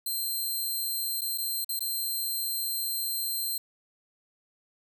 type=tone with dropouts; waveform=5% pulse; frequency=4145 Hz; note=C8; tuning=17 cents flat; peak=-22 dBFS; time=0.06-3.58 s; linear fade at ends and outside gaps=5 ms; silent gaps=1.21-1.216 / 1.377-1.382 / 1.646-1.691 / 1.793-1.806 s; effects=none